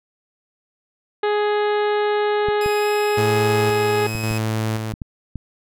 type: harmonic tone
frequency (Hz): 417.1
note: G#4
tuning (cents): +7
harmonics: 1 / 2 / 3 / 4 / 5 / 6 / 7 / 8 / 9 / 10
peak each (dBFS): -18 / -24 / -30 / -30 / -35 / -40 / -39 / -42 / -39 / -44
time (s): 1.23-4.07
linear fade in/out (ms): 5
type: clicks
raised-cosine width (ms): 5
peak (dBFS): -17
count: 7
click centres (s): 2.486 / 2.661 / 4.152 / 4.311 / 4.938 / 5.018 / 5.357
type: tone with pitch glide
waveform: sawtooth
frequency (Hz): 2518 to 2543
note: D#7 to D#7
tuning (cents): +20 to +37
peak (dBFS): -26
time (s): 2.61-4.38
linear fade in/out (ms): 2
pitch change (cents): +17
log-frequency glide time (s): 2.8-2.87
type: tone with tremolo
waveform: sawtooth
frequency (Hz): 110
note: A2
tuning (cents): 0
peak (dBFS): -16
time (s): 3.17-4.93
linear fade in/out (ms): 10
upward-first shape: square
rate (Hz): 0.94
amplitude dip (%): 40
effects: none